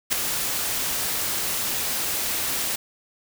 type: noise with ADSR envelope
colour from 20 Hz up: white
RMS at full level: -19 dBFS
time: 0.1-2.76 s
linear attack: 27 ms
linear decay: 4 ms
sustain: -7 dB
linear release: 9 ms
effects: none